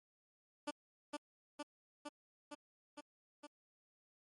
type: tone with echo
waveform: 15% pulse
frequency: 293.7 Hz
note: D4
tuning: in tune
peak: -32 dBFS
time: 0.67-0.71 s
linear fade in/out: 10 ms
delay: 460 ms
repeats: 6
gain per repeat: -2 dB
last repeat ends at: 3.47 s
effects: MP3 48 kbps